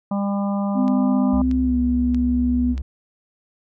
harmonic tone, 200 Hz, G3, 35 cents sharp, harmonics 1 / 3 / 4 / 5 / 6, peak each -20 / -30 / -32 / -34 / -36 dBFS, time 0.11-1.42 s, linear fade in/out 5 ms
sine tone with pitch glide, 256.3 to 246.3 Hz, C4 to B3, -36 to -5 cents, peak -17 dBFS, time 0.74-2.76 s, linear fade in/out 50 ms, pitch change -69 cents, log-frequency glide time 1.63-1.78 s
click train, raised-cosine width 0.2 ms, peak -22 dBFS, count 4, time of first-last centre 0.88-2.779 s, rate 1.58 Hz
triangle tone, 66.3 Hz, C2, 23 cents sharp, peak -21 dBFS, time 1.33-2.82 s, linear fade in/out 5 ms
effects none

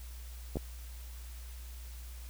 clicks, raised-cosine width 2 ms, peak -22 / -21 dBFS, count 2, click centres 0.557 / 0.57 s, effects added 60 Hz sine -43 dBFS peak until 2.29 s + white hiss -55 dBFS RMS until 2.29 s

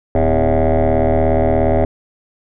sine tone with frequency modulation, 327.7 Hz, E4, 10 cents flat, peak -8 dBFS, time 0.15-1.85 s, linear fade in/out 2 ms, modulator 77 Hz, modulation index 5, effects tanh soft clip ceiling -10 dBFS

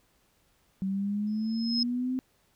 sine exponential sweep, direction up, 190 to 260.2 Hz, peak -27 dBFS, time 0.82-2.19 s, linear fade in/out 0 ms
sine tone with exponential growth, 5150 Hz, E8, 41 cents flat, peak -23 dBFS, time 1.27-1.83 s, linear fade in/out 2 ms, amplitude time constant 120 ms
effects pink hiss -68 dBFS RMS until 2.55 s

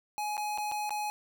square tone with dropouts, 840 Hz, G#5, 19 cents sharp, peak -32 dBFS, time 0.18-1.1 s, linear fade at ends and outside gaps 0 ms, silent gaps 0.369-0.378 / 0.576-0.583 / 0.715-0.72 / 0.894-0.906 s, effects none

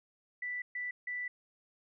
sine tone bursts at uneven times, 1975.5 Hz, B6, in tune, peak -35 dBFS, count 3, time 0.42-0.62 / 0.75-0.91 / 1.07-1.28 s, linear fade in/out 5 ms, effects none

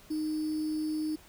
sine tone with sample-and-hold, 309 Hz, D#4, 12 cents flat, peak -29 dBFS, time 0.1-1.16 s, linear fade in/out 10 ms, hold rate 4900 Hz, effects pink hiss -56 dBFS RMS until 1.28 s

